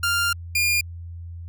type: tone pair in turn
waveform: sawtooth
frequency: 1396.9 / 2415 Hz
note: F6 / D7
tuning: 0 / +48 cents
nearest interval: major sixth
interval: 948 cents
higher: second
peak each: -16 / -15 dBFS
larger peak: second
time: 0.03-0.33 / 0.55-0.81 s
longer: first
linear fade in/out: 5 ms
effects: added 85 Hz sine -33 dBFS peak until 1.48 s